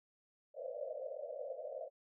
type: band-pass noise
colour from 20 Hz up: white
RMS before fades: -44 dBFS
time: 0.54-1.9 s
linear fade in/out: 50 ms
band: 500 to 640 Hz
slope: 96 dB/octave
effects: none